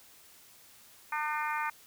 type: harmonic tone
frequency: 302.1 Hz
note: D4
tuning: 49 cents sharp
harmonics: 3 / 4 / 5 / 6 / 7 / 8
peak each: -34 / -36 / -38 / -40 / -41 / -42 dBFS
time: 1.12-1.7 s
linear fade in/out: 5 ms
effects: white hiss -57 dBFS RMS until 1.86 s